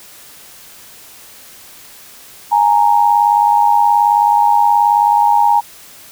sine tone pair together, 830.6 / 929.4 Hz, G#5 / A#5, 0 / -5 cents, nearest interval major second, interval 195 cents, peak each -11 dBFS, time 2.51-5.61 s, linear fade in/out 20 ms, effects white hiss -39 dBFS RMS until 6.11 s

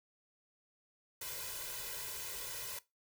white noise with comb filter, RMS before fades -43 dBFS, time 1.21-2.79 s, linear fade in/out 5 ms, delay 2 ms, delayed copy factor +0.95, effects noise-tail reverb RT60 0.2 s tail -18 dB re dry

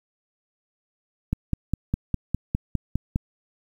click train, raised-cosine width 5 ms, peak -10 dBFS, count 10, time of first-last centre 1.33-3.159 s, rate 4.92 Hz, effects 8-bit

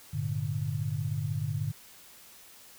sine chord, G minor, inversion none, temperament equal with one note detuned, 100.46 / 116.54 / 146.83 Hz, G2 / Bb2 / D3, +43 / 0 / 0 cents, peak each -34 / -34 / -32 dBFS, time 0.13-1.72 s, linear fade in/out 10 ms, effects white hiss -53 dBFS RMS until 2.78 s

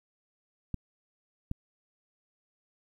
clicks, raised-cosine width 5 ms, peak -20 dBFS, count 2, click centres 0.743 / 1.514 s, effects 10-bit

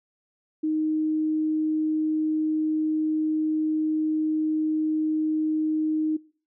sine tone, 311.1 Hz, D#4, in tune, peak -22 dBFS, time 0.63-6.17 s, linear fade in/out 10 ms, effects noise-tail reverb RT60 0.4 s tail -21 dB re dry

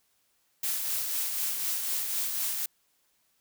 blue noise with tremolo, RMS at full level -29 dBFS, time 0.63-2.66 s, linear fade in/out 5 ms, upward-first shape triangle, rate 4 Hz, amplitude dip 40%, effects white hiss -71 dBFS RMS until 3.4 s

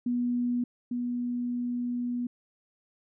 sine tone pair in turn, 243.5 / 243.5 Hz, B3 / B3, -24 / -24 cents, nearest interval unison, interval 0 cents, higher neither, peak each -25 / -28 dBFS, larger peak first, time 0.06-0.64 / 0.91-2.27 s, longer second, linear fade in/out 5 ms, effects none

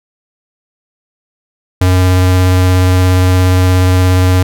square tone with vibrato, 91.8 Hz, F#2, 13 cents flat, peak -7 dBFS, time 1.81-4.43 s, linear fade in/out 5 ms, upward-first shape square, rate 17 Hz, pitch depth 8 cents each way, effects none

